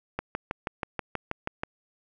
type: click train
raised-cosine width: 0.5 ms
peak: -14 dBFS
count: 10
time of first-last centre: 0.19-1.635 s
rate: 6.23 Hz
effects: none

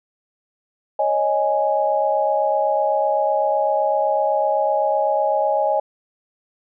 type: chord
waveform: sine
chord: C# suspended second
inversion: none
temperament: equal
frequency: 554.4 / 622.3 / 830.6 Hz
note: C#5 / D#5 / G#5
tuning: 0 / 0 / 0 cents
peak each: -22 / -20 / -20 dBFS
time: 0.99-5.8 s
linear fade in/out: 5 ms
effects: none

